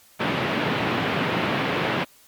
pink band-pass noise, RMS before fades -24 dBFS, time 0.19-2.05 s, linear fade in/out 20 ms, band 130 to 3200 Hz, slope 24 dB/octave, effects white hiss -54 dBFS RMS until 2.27 s + MP3 96 kbps

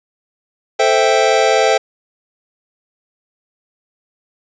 square chord, A minor seventh, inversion none, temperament equal, 440 / 523.3 / 659.3 / 784 Hz, A4 / C5 / E5 / G5, 0 / 0 / 0 / 0 cents, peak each -17 dBFS, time 0.79-1.78 s, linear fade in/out 10 ms, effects resampled to 16000 Hz + 7-bit

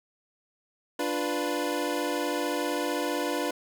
25% pulse chord, B diminished, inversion first, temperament equal, 293.7 / 349.2 / 493.9 Hz, D4 / F4 / B4, 0 / 0 / 0 cents, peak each -27 / -29 / -28 dBFS, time 0.99-3.51 s, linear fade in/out 5 ms, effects none

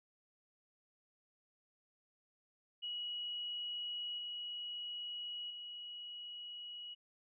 sine tone with level steps, 2914 Hz, F#7, 27 cents flat, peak -39 / -41 / -45 dBFS, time 2.82-6.95 s, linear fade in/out 20 ms, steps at 4.18 / 5.5 s, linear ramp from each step 5 ms, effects none

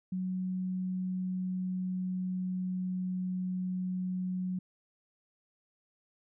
sine tone with pitch glide, 185 to 183.72 Hz, F#3 to F#3, 0 to -12 cents, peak -31 dBFS, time 0.12-4.59 s, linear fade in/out 5 ms, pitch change -12 cents, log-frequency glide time 0.32-3.25 s, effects none

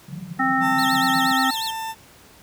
white band-pass noise, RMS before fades -34 dBFS, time 0.08-1.32 s, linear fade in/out 10 ms, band 150 to 190 Hz, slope 96 dB/octave
harmonic tone, 263.3 Hz, C4, 11 cents sharp, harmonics 1 / 3 / 5 / 7, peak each -23 / -23 / -23 / -23 dBFS, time 0.39-1.51 s, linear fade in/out 10 ms
40% pulse tone, 892 Hz, A5, 23 cents sharp, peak -26 dBFS, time 0.6-1.95 s, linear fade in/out 50 ms
40% pulse tone with vibrato, 3729 Hz, A#7, in tune, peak -25 dBFS, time 0.78-1.71 s, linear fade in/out 10 ms, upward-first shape sine, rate 8.4 Hz, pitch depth 290 cents each way
effects pink hiss -49 dBFS RMS until 2.42 s + high-pass 60 Hz 12 dB/octave

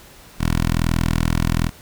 10% pulse tone with notch filter, 41.2 Hz, E1, in tune, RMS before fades -19 dBFS, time 0.38-1.71 s, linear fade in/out 50 ms, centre 550 Hz, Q 1.4, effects pink hiss -45 dBFS RMS until 1.81 s

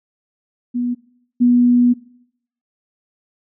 sine tone pair in turn, 243.9 / 243.9 Hz, B3 / B3, -21 / -21 cents, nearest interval unison, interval 0 cents, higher neither, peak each -17 / -9 dBFS, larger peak second, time 0.74-0.95 / 1.4-1.94 s, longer second, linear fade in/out 20 ms, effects noise-tail reverb RT60 0.7 s tail -20 dB re dry

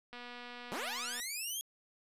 click train, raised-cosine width 0.3 ms, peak -32 dBFS, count 261, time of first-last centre 0.13-1.2 s, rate 243 Hz
10% pulse linear sweep, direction up, 164.81 to 3322 Hz, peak -29 dBFS, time 0.72-1.61 s, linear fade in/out 0 ms
violet noise with exponential decay, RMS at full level -48 dBFS, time 0.87-0.96 s, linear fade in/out 0 ms, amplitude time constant 18 ms
effects resampled to 32000 Hz

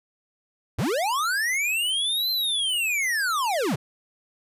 square linear two-way sweep, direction up then down, 67 to 4139 to 101.3 Hz, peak -23 dBFS, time 0.78-3.76 s, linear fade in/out 10 ms, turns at 2.31 s, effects resampled to 32000 Hz

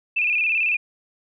sine tone with vibrato, 2540 Hz, D#7, 35 cents sharp, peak -18 dBFS, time 0.16-0.77 s, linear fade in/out 10 ms, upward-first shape square, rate 18 Hz, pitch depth 70 cents each way, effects none

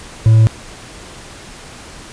triangle tone with hard clipping, 111.2 Hz, A2, 19 cents sharp, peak -6 dBFS, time 0.26-0.47 s, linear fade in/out 0 ms, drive 5 dB, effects pink hiss -35 dBFS RMS until 2.12 s + resampled to 22050 Hz

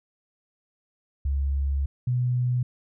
sine tone pair in turn, 69.3 / 124.12 Hz, C#2 / B2, 0 / +9 cents, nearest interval minor seventh, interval 1009 cents, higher second, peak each -22 / -21 dBFS, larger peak second, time 1.25-1.86 / 2.07-2.63 s, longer first, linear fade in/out 5 ms, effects none

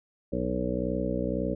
harmonic tone with a mistuned harmonic, 61.9 Hz, B1, 5 cents sharp, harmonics 1 / 2 / 3 / 4 / 5 / 7 / 8 / 9, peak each -36 / -39 / -33 / -34 / -34 / -36 / -35 / -34 dBFS, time 0.32-1.55 s, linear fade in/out 10 ms, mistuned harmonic 1, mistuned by +61 cents, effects none

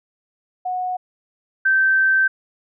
sine tone pair in turn, 733 / 1553.2 Hz, F#5 / G6, -16 / -16 cents, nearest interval octave + minor second, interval 1300 cents, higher second, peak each -21 / -13 dBFS, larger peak second, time 0.65-0.97 / 1.65-2.28 s, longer second, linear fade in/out 10 ms, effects none

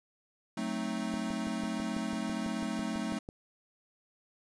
square chord, F# diminished seventh, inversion none, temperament equal, 185 / 220 / 261.6 / 311.1 Hz, F#3 / A3 / C4 / Eb4, 0 / 0 / 0 / 0 cents, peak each -41 / -36 / -40 / -41 dBFS, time 0.57-3.19 s, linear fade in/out 5 ms
click train, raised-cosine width 2 ms, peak -29 dBFS, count 14, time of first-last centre 1.14-3.289 s, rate 6.05 Hz
effects resampled to 22050 Hz + 10-bit

